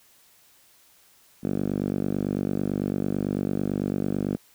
5% pulse tone with band-pass filter, 49 Hz, G1, in tune, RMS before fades -27 dBFS, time 1.43-4.37 s, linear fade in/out 10 ms, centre 220 Hz, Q 1.6, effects white hiss -58 dBFS RMS until 4.54 s

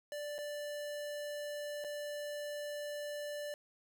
square tone with dropouts, 587.3 Hz, D5, in tune, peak -40 dBFS, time 0.12-3.54 s, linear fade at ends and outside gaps 1 ms, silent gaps 0.382-0.387 / 1.841-1.846 s, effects 13-bit

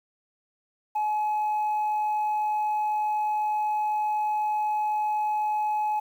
sine tone, 849 Hz, G#5, 38 cents sharp, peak -21 dBFS, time 0.95-6 s, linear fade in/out 10 ms, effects tanh soft clip ceiling -22 dBFS + 9-bit

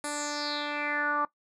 10% pulse tone with low-pass filter sweep, 293.7 Hz, D4, in tune, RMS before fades -31 dBFS, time 0.04-1.25 s, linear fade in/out 2 ms, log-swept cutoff 10000 to 1100 Hz, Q 5.4, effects noise-tail reverb RT60 0.1 s tail -18 dB re dry

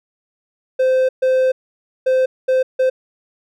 triangle tone bursts at uneven times, 518 Hz, C5, 17 cents flat, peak -10 dBFS, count 5, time 0.79-1.09 / 1.22-1.52 / 2.06-2.26 / 2.48-2.63 / 2.79-2.9 s, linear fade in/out 10 ms, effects none

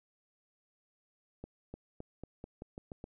accelerating click train, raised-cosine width 2 ms, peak -30 dBFS, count 9, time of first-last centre 1.44-3.041 s, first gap 300 ms, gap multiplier 0.88, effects none

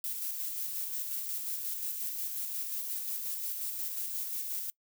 violet noise with tremolo, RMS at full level -35 dBFS, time 0.04-4.7 s, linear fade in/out 0 ms, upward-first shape square, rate 5.6 Hz, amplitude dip 30%, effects noise-tail reverb RT60 0.1 s tail -24 dB re dry

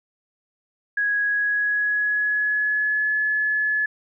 sine tone with pitch glide, 1661.2 to 1711.9 Hz, G#6 to A6, 0 to -48 cents, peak -19 dBFS, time 0.97-3.86 s, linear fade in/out 5 ms, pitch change +52 cents, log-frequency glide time 1.22-3.14 s, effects none

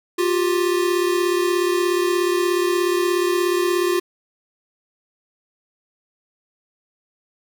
square tone pair together, 352.7 / 389.5 Hz, F4 / G4, +17 / -11 cents, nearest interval major second, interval 172 cents, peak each -19 / -24 dBFS, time 0.18-4 s, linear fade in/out 10 ms, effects none

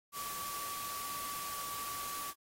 sine tone in noise, 1147 Hz, D6, 41 cents flat, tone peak -41 dBFS, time 0.12-2.34 s, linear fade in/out 50 ms, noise white, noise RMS -43 dBFS, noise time 0.12-2.34 s, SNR -1 dB, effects AAC 48 kbps

